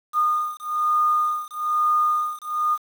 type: beating tone pair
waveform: sine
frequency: 1222 / 1223.1 Hz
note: D#6 / D#6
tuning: -32 / -30 cents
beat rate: 1.1 Hz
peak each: -22 dBFS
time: 0.13-2.78 s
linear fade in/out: 50 ms
effects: 7-bit